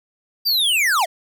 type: linear sweep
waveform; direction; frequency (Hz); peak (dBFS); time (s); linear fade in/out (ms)
square; down; 4791 to 589; -16; 0.45-1.06; 20
effects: none